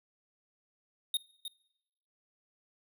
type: tone with echo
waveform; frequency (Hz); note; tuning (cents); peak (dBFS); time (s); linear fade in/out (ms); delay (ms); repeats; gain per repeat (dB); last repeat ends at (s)
square; 3710; A#7; -9; -28; 1.14-1.17; 2; 310; 1; -10; 1.48
effects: noise-tail reverb RT60 0.9 s tail -24 dB re dry